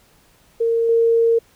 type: tone with level steps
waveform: sine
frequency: 460 Hz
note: A#4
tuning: 23 cents flat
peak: -15 / -12 dBFS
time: 0.6-1.39 s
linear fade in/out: 10 ms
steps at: 0.89 s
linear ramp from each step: 2 ms
effects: pink hiss -55 dBFS RMS until 1.55 s